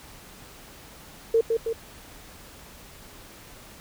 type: tone with echo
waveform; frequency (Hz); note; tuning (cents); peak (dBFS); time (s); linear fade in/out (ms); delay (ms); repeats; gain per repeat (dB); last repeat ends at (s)
sine; 455; A#4; -42; -16; 1.34-1.41; 5; 160; 2; -4; 1.73
effects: pink hiss -47 dBFS RMS until 3.8 s